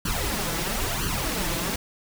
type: noise with flanger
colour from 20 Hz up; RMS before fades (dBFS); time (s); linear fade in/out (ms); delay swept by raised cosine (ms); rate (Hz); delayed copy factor
pink; -27; 0.05-1.76; 5; 0.66 to 6.06; 1; +0.85
effects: none